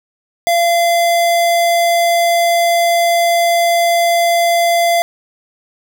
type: tone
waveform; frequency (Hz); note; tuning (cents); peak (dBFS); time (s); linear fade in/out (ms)
square; 685; F5; -34; -11; 0.47-5.02; 0
effects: none